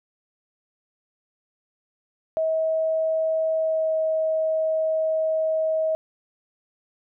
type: tone with pitch glide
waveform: sine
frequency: 640 to 635.6 Hz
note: D#5 to D#5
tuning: +49 to +37 cents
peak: -20 dBFS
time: 2.37-5.95 s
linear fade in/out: 0 ms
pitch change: -12 cents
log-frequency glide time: 3.55-3.97 s
effects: none